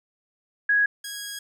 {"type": "tone pair in turn", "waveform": ["sine", "10% pulse"], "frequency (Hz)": [1661.2, 1650.7], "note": ["G#6", "G#6"], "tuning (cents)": [0, -11], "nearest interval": "unison", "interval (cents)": 11, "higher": "first", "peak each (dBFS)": [-17, -24], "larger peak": "first", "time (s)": [[0.69, 0.86], [1.04, 1.39]], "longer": "second", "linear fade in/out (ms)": 5, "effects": []}